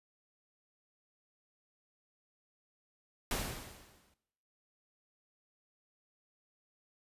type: noise with exponential decay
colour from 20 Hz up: pink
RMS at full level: -33 dBFS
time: 3.31-4.14 s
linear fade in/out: 2 ms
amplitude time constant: 180 ms
effects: noise-tail reverb RT60 0.9 s tail -18 dB re dry + resampled to 32000 Hz